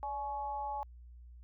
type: tone with amplitude modulation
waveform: sine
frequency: 846 Hz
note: G#5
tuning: 32 cents sharp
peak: -32 dBFS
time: 0.03-0.83 s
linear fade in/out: 0 ms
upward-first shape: sine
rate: 262 Hz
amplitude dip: 70%
effects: added 60 Hz sine -50 dBFS peak until 1.43 s